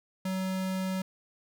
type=tone; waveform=square; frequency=188.2 Hz; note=F#3; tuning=30 cents sharp; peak=-30 dBFS; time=0.25-1.02 s; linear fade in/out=5 ms; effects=none